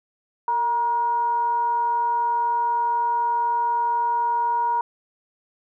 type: tone with frequency modulation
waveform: sine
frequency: 949 Hz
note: A#5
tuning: 31 cents sharp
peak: -19 dBFS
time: 0.48-4.81 s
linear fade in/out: 2 ms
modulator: 493 Hz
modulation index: 0.22
effects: none